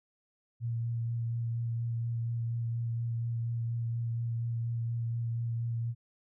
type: tone with vibrato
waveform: sine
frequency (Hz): 116.54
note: A#2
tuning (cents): 0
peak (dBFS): -30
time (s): 0.6-5.95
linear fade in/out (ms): 50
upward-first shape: sine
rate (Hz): 4.2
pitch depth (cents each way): 14
effects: none